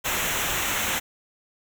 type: noise with comb filter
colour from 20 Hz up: pink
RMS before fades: -26 dBFS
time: 0.04-1 s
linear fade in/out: 20 ms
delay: 0.21 ms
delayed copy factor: -0.7
effects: none